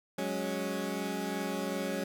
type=chord; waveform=20% pulse; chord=F# suspended second; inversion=none; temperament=equal; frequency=185 / 207.7 / 277.2 Hz; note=F#3 / G#3 / C#4; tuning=0 / 0 / 0 cents; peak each=-32 dBFS; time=0.18-2.04 s; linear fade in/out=5 ms; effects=none